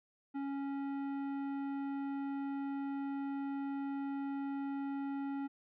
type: tone with tanh clipping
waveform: sine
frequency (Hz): 277.2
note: C#4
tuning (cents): 0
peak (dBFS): -38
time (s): 0.34-5.48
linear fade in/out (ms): 20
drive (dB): 13
effects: none